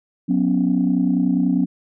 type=chord; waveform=sine; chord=F# suspended fourth; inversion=none; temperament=equal with one note detuned; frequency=182.77 / 246.9 / 277.2 Hz; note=F#3 / B3 / C#4; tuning=-21 / 0 / 0 cents; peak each=-19 dBFS; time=0.28-1.66 s; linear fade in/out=20 ms; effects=tanh soft clip ceiling -8 dBFS